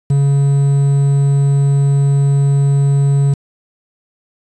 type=tone with quantisation; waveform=triangle; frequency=140 Hz; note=C#3; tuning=18 cents sharp; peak=-7 dBFS; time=0.1-3.34 s; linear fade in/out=5 ms; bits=6; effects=resampled to 22050 Hz